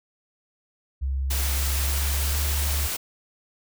sine tone with pitch glide, 67.2 to 72.02 Hz, C2 to D2, +47 to -33 cents, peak -23 dBFS, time 1.01-2.88 s, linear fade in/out 20 ms, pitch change +120 cents, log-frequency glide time 1.3-2.47 s
white noise, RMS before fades -29 dBFS, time 1.3-2.97 s, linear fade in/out 10 ms
effects none

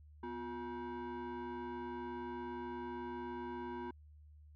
sine tone with frequency modulation, 355.4 Hz, F4, 30 cents sharp, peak -38 dBFS, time 0.23-3.91 s, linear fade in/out 5 ms, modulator 603 Hz, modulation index 1.3, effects tanh soft clip ceiling -40 dBFS + added 75 Hz sine -56 dBFS peak until 4.55 s

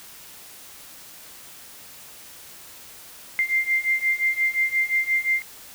sine beating tone pair, 2093 / 2098.7 Hz, C7 / C7, 0 / +5 cents, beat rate 5.7 Hz, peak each -24 / -22 dBFS, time 3.39-5.42 s, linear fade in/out 0 ms, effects white hiss -44 dBFS RMS until 5.74 s

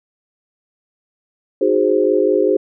sine chord, Ab dominant seventh, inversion second, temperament equal, 311.1 / 370 / 415.3 / 523.3 Hz, Eb4 / Gb4 / Ab4 / C5, 0 / 0 / 0 / 0 cents, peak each -20 / -17 / -16 / -18 dBFS, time 1.61-2.57 s, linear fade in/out 5 ms, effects none

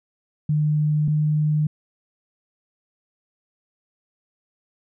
sine tone pair in turn, 151.1 / 151.82 Hz, D3 / D#3, +50 / -42 cents, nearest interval unison, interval 8 cents, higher second, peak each -17 dBFS, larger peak neither, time 0.49-1.08 / 1.08-1.67 s, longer neither, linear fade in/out 5 ms, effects none

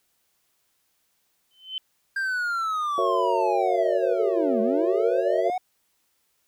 sine tone with exponential growth, 3062 Hz, G7, 41 cents flat, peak -25 dBFS, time 1.51-1.78 s, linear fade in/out 1 ms, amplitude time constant 58 ms
triangle linear two-way sweep, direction down then up, 1600 to 210 to 749 Hz, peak -22 dBFS, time 2.16-5.58 s, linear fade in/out 5 ms, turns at 4.61 s
sine chord, F# dominant seventh, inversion none, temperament just, 370 / 462.5 / 555 / 666 Hz, F#4 / A#4 / C#5 / E5, 0 / -14 / +2 / +18 cents, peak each -27 dBFS, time 2.98-5.5 s, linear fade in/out 2 ms
effects white hiss -70 dBFS RMS until 6.47 s

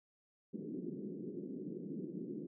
white band-pass noise, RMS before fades -44 dBFS, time 0.53-2.47 s, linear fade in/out 10 ms, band 160 to 390 Hz, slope 48 dB/octave, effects none

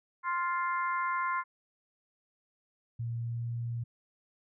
harmonic tone, 349.2 Hz, F4, in tune, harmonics 3 / 4 / 5 / 6, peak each -30 / -36 / -41 / -40 dBFS, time 0.23-1.44 s, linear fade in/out 50 ms
sine tone with pitch glide, 116.8 to 117.82 Hz, A#2 to A#2, +4 to +19 cents, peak -32 dBFS, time 2.99-3.84 s, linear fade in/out 10 ms, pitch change +15 cents, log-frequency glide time 3.16-3.45 s
effects none

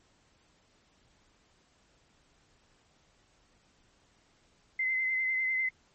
sine tone with vibrato, 2060 Hz, C7, 28 cents flat, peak -27 dBFS, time 4.79-5.69 s, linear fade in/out 5 ms, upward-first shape sine, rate 10 Hz, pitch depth 25 cents each way, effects pink hiss -67 dBFS RMS until 5.94 s + MP3 32 kbps

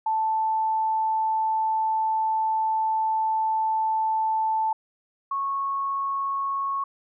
sine tone pair in turn, 880 / 1100.8 Hz, A5 / C#6, 0 / -12 cents, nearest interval major third, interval 388 cents, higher second, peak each -21 / -24 dBFS, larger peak first, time 0.06-4.73 / 5.31-6.84 s, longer first, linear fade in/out 5 ms, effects none

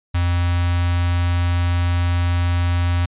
square tone with notch filter, 87.31 Hz, F2, in tune, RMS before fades -18 dBFS, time 0.14-3.06 s, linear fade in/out 10 ms, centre 400 Hz, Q 0.57, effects resampled to 8000 Hz

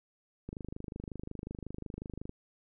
click train, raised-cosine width 3 ms, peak -27 dBFS, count 47, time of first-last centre 0.49-2.294 s, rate 25.5 Hz, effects none

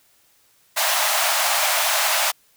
pink high-pass noise, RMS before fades -20 dBFS, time 0.76-2.32 s, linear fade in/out 20 ms, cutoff 590 Hz, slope 96 dB/octave, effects white hiss -59 dBFS RMS until 2.56 s

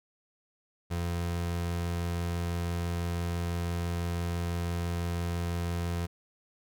30% pulse tone, 86 Hz, F2, 26 cents flat, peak -27 dBFS, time 0.9-6.07 s, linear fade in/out 20 ms, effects none

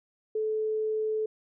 sine tone, 434 Hz, A4, 24 cents flat, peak -26 dBFS, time 0.35-1.26 s, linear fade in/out 5 ms, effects none

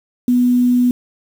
sine tone with quantisation, 246.4 Hz, B3, 4 cents flat, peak -10 dBFS, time 0.28-0.91 s, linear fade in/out 2 ms, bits 6, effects none

